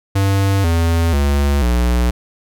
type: tone with pitch steps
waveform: square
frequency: 98 / 83.37 / 70.92 / 60.33 Hz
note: G2 / E2 / C#2 / B1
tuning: 0 / +20 / +40 / -40 cents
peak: -13 dBFS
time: 0.15-2.11 s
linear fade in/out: 10 ms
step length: 490 ms
effects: none

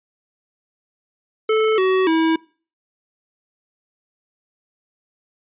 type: tone with pitch steps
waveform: square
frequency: 437.1 / 376.1 / 323.7 Hz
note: A4 / F#4 / E4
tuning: -11 / +28 / -31 cents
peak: -15 dBFS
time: 1.49-2.36 s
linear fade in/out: 5 ms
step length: 290 ms
effects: noise-tail reverb RT60 0.4 s tail -24 dB re dry + resampled to 8000 Hz

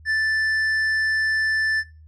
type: tone with tanh clipping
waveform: triangle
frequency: 1760 Hz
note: A6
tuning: in tune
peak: -20 dBFS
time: 0.05-1.84 s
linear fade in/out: 50 ms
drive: 10 dB
effects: noise-tail reverb RT60 0.3 s tail -19 dB re dry + added 78 Hz sine -44 dBFS peak until 2.07 s

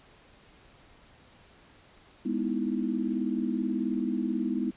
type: chord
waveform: sine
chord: E major seventh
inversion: first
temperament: equal with one note detuned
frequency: 206.6 / 246.9 / 311.1 / 329.6 Hz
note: G#3 / B3 / D#4 / E4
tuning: -9 / 0 / 0 / 0 cents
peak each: -32 / -30 / -34 / -34 dBFS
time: 2.25-4.71 s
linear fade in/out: 10 ms
effects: pink hiss -57 dBFS RMS until 4.76 s + resampled to 8000 Hz

